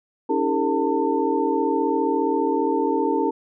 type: tone cluster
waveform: sine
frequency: 279.9 / 319.3 / 402.2 / 457.2 / 897 Hz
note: C#4 / D#4 / G4 / A#4 / A5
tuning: +17 / +45 / +44 / -34 / +33 cents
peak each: -25 dBFS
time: 0.29-3.31 s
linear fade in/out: 10 ms
effects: none